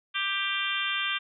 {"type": "harmonic tone", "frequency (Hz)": 394.3, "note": "G4", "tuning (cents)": 10, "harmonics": [3, 4, 5, 6, 7, 8, 9], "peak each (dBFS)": [-35, -33, -38, -34, -34, -33, -35], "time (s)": [0.14, 1.19], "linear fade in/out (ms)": 20, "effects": []}